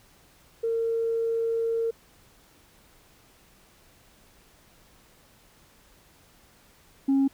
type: tone pair in turn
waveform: sine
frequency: 457.2 / 272.5 Hz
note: A#4 / C#4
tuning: -34 / -29 cents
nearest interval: major sixth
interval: 895 cents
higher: first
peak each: -23 / -17 dBFS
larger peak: second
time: 0.63-1.91 / 7.08-7.28 s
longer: first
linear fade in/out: 10 ms
effects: tanh soft clip ceiling -17 dBFS + pink hiss -58 dBFS RMS until 7.33 s